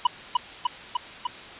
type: tone with echo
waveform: square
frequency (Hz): 981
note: B5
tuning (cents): -12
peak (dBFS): -16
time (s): 0.05-0.07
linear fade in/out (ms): 5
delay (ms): 300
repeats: 4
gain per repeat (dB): -2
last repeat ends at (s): 1.27
effects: white hiss -41 dBFS RMS until 1.59 s + resampled to 8000 Hz